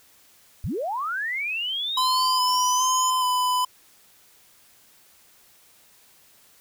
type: linear sweep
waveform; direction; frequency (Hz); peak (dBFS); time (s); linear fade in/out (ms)
sine; up; 56.8 to 7040; -25; 0.64-3.1; 0
type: tone with vibrato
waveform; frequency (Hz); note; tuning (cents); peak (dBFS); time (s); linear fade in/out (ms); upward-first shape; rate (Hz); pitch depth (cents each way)
square; 1012; B5; +42; -21; 1.97-3.65; 5; square; 1.2; 17
effects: white hiss -56 dBFS RMS until 6.6 s